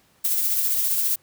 violet noise with tremolo, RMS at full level -21 dBFS, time 0.24-1.16 s, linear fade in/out 10 ms, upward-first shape sine, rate 15 Hz, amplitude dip 30%, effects pink hiss -60 dBFS RMS until 1.22 s + high-pass 80 Hz 12 dB/octave

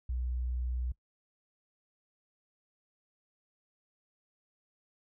sine tone, 61.74 Hz, B1, in tune, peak -31 dBFS, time 0.09-0.92 s, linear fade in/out 5 ms, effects noise-tail reverb RT60 0.1 s tail -21 dB re dry

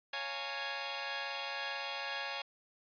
10% pulse chord, Bb minor seventh, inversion first, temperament equal with one note detuned, 554.4 / 698.5 / 830.6 / 915.8 Hz, Db5 / F5 / Ab5 / Bb5, 0 / 0 / 0 / -31 cents, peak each -34 / -37 / -32 / -37 dBFS, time 0.13-2.42 s, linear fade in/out 5 ms, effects resampled to 11025 Hz

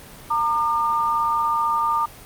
sine tone pair together, 918 / 1202.1 Hz, A#5 / D6, -27 / +40 cents, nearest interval perfect fourth, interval 467 cents, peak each -22 / -20 dBFS, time 0.3-2.06 s, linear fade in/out 10 ms, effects pink hiss -42 dBFS RMS until 2.25 s + Opus 32 kbps

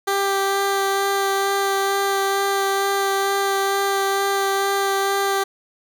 15% pulse tone with vibrato, 393.7 Hz, G4, 8 cents sharp, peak -12 dBFS, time 0.07-5.44 s, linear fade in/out 10 ms, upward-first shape sine, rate 2.2 Hz, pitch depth 10 cents each way, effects none

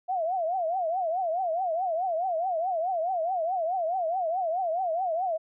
sine tone with vibrato, 698.5 Hz, F5, in tune, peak -25 dBFS, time 0.08-5.38 s, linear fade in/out 20 ms, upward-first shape triangle, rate 4.7 Hz, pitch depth 200 cents each way, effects none

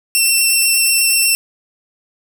10% pulse tone with vibrato, 2700 Hz, E7, 41 cents sharp, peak -3 dBFS, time 0.15-1.35 s, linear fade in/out 0 ms, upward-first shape sine, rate 8.3 Hz, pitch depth 12 cents each way, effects none

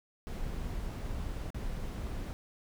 brown noise with dropouts, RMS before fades -37 dBFS, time 0.27-2.33 s, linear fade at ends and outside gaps 0 ms, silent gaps 1.504-1.545 s, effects none

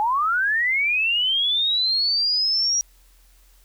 sine linear sweep, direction up, 821 to 5750 Hz, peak -18 dBFS, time 0-2.81 s, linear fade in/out 0 ms, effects added 43 Hz sine -52 dBFS peak until 3.64 s + white hiss -59 dBFS RMS until 3.64 s

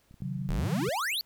clicks, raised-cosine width 5 ms, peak -39 dBFS, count 7, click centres 0.111 / 0.142 / 0.205 / 0.24 / 0.368 / 0.417 / 0.469 s
sine chord, C diminished, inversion none, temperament equal with one note detuned, 134.26 / 155.56 / 185 Hz, C3 / Eb3 / Gb3, +45 / 0 / 0 cents, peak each -34 / -39 / -35 dBFS, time 0.22-0.89 s, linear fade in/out 0 ms
square exponential sweep, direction up, 31.17 to 4712 Hz, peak -29 dBFS, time 0.49-1.21 s, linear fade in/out 0 ms
effects pink hiss -67 dBFS RMS until 1.25 s

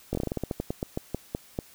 slowing click train, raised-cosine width 2 ms, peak -15 dBFS, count 17, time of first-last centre 0.13-1.589 s, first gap 20 ms, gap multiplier 1.18, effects white hiss -54 dBFS RMS until 1.74 s

